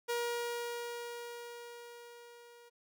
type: tone with level ramp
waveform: sawtooth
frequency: 475.5 Hz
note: A#4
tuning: 34 cents sharp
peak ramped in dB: -28 to -52 dBFS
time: 0.08-2.7 s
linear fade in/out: 20 ms
effects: none